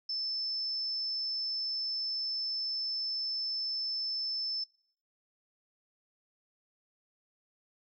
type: tone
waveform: sine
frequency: 5274 Hz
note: E8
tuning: in tune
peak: -32 dBFS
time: 0.09-4.64 s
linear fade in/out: 5 ms
effects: noise-tail reverb RT60 0.6 s tail -22 dB re dry